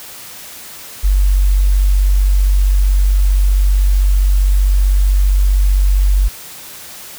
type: tone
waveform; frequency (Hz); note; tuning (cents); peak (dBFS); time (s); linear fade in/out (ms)
sine; 47.73; G1; -45; -8; 1.03-6.29; 20
effects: white hiss -33 dBFS RMS until 7.18 s